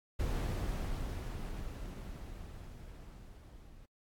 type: noise with level ramp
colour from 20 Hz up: brown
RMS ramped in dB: -33 to -55 dBFS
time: 0.19-3.86 s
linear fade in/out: 10 ms
effects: AAC 64 kbps